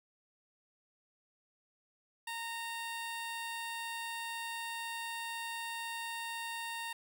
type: tone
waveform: 15% pulse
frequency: 922 Hz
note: A#5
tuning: 19 cents flat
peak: -32 dBFS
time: 2.27-6.93 s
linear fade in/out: 5 ms
effects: 11-bit